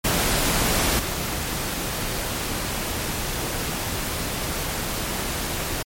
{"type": "noise with level steps", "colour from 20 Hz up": "pink", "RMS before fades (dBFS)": [-21, -27], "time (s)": [0.04, 5.83], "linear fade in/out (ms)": 10, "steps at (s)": 0.99, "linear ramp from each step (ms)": 2, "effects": ["MP3 64 kbps"]}